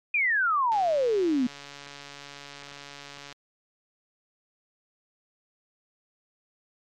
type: exponential sweep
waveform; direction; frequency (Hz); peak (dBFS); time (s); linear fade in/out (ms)
sine; down; 2489 to 237.4; -21; 0.14-1.47; 5
type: click train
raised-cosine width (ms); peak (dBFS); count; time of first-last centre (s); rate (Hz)
0.2; -25; 371; 0.72-3.326; 142
effects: MP3 96 kbps